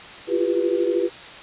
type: tone cluster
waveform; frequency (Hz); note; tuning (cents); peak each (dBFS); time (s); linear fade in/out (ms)
sine; 340.6 / 353.4 / 396.4 / 491.9; F4 / F4 / G4 / B4; -43 / +21 / +19 / -7; -24; 0.27-1.1; 50
effects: white hiss -39 dBFS RMS until 1.42 s + resampled to 8000 Hz